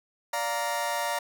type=chord; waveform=sawtooth; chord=Bb major; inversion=first; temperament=just; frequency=582.7 / 699.2 / 932.3 Hz; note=D5 / F5 / Bb5; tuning=-14 / +2 / 0 cents; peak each=-29 / -29 / -26 dBFS; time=0.33-1.19 s; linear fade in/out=5 ms; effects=none